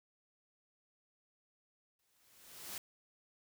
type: noise with exponential growth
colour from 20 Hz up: white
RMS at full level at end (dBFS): -42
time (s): 1.99-2.78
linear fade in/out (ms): 2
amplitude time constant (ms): 170
effects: none